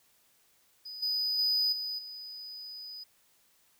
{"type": "tone with level steps", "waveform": "triangle", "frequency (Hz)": 4978, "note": "D#8", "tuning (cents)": 0, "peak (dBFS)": [-39, -27, -24, -32, -40], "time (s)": [0.85, 3.04], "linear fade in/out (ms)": 10, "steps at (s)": [1.02, 1.38, 1.72, 1.98], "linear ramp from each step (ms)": 10, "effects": ["white hiss -67 dBFS RMS until 3.79 s"]}